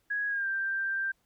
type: tone with pitch glide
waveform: sine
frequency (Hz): 1661.2 to 1577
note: G#6 to G6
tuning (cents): 0 to +10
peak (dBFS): -28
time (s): 0.1-1.12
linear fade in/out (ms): 10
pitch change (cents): -90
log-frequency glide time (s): 0.28-0.47
effects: pink hiss -73 dBFS RMS until 1.25 s